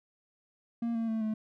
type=tone with pitch steps; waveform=triangle; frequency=233.1 / 227.6 / 222.3 / 217.1 Hz; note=A#3 / A#3 / A3 / A3; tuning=0 / -41 / +18 / -23 cents; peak=-27 dBFS; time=0.82-1.34 s; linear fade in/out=5 ms; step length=130 ms; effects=none